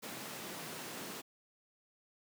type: high-pass noise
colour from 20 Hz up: pink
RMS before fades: -45 dBFS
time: 0.02-1.22 s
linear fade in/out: 20 ms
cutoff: 150 Hz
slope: 24 dB/octave
effects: none